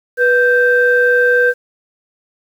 sine tone pair together, 490 / 1566.9 Hz, B4 / G6, -14 / -1 cents, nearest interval octave + minor sixth, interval 2013 cents, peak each -11 dBFS, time 0.17-1.54 s, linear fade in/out 50 ms, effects tanh soft clip ceiling -1 dBFS + 7-bit

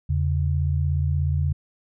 sine tone pair together, 82.99 / 139.7 Hz, E2 / C#3, +12 / +14 cents, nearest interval major sixth, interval 902 cents, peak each -21 / -24 dBFS, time 0.09-1.53 s, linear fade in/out 10 ms, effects none

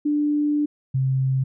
sine tone pair in turn, 295.4 / 132.42 Hz, D4 / C3, +10 / +21 cents, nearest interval octave + major second, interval 1389 cents, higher first, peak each -18 dBFS, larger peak neither, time 0.05-0.66 / 0.94-1.44 s, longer first, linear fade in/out 10 ms, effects none

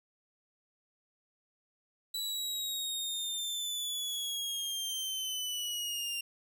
sawtooth linear sweep, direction down, 3951 to 2777 Hz, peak -31 dBFS, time 2.14-6.21 s, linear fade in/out 5 ms, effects 11-bit

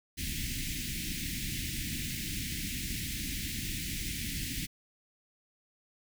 pink band-stop noise, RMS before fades -36 dBFS, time 0.17-4.67 s, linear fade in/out 20 ms, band 310 to 1900 Hz, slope 48 dB/octave, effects none

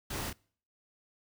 pink noise with echo, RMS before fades -38 dBFS, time 0.1-0.3 s, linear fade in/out 5 ms, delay 30 ms, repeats 1, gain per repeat -4 dB, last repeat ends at 0.33 s, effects noise-tail reverb RT60 0.5 s tail -25 dB re dry

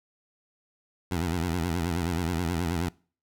15% pulse tone with vibrato, 85.6 Hz, F2, 34 cents flat, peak -20 dBFS, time 1.11-2.89 s, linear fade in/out 5 ms, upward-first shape sine, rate 9.4 Hz, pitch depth 120 cents each way, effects noise-tail reverb RT60 0.4 s tail -24 dB re dry

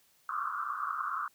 pink band-pass noise, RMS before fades -35 dBFS, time 0.29-1.28 s, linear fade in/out 2 ms, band 1100 to 1400 Hz, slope 96 dB/octave, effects white hiss -67 dBFS RMS until 1.34 s

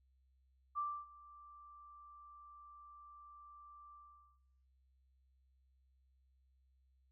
sine tone with ADSR envelope, 1174.7 Hz, D6, in tune, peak -35 dBFS, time 0.75-4.4 s, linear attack 32 ms, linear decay 270 ms, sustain -20 dB, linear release 470 ms, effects noise-tail reverb RT60 0.9 s tail -17 dB re dry + added 65 Hz sine -70 dBFS peak until 7.11 s

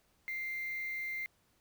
sine tone with quantisation, 2093 Hz, C7, in tune, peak -36 dBFS, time 0.28-1.26 s, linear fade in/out 0 ms, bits 8, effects pink hiss -72 dBFS RMS until 1.6 s

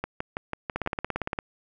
two click trains, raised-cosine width 0.5 ms, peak -13 / -14 dBFS, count 12 / 6, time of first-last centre 0.76-1.389 / 0.04-0.862 s, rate 17.5 / 6.08 Hz, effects none

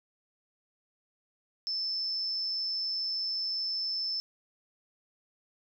sine tone with amplitude modulation, 5274 Hz, E8, in tune, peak -28 dBFS, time 1.67-4.2 s, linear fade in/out 0 ms, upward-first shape sine, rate 187 Hz, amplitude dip 40%, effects 11-bit

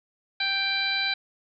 harmonic tone with a mistuned harmonic, 784 Hz, G5, in tune, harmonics 1 / 2 / 3 / 4 / 5 / 6, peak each -36 / -30 / -29 / -38 / -27 / -37 dBFS, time 0.4-1.14 s, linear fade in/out 5 ms, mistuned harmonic 5, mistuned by +25 cents, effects none

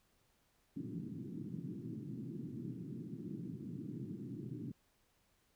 pink band-pass noise, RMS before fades -45 dBFS, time 0.76-4.72 s, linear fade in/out 5 ms, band 120 to 340 Hz, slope 48 dB/octave, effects pink hiss -75 dBFS RMS until 5.55 s

